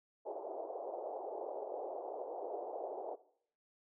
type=band-pass noise; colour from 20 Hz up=white; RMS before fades=-43 dBFS; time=0.25-3.16 s; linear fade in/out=20 ms; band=370 to 790 Hz; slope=48 dB/octave; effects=noise-tail reverb RT60 0.6 s tail -17 dB re dry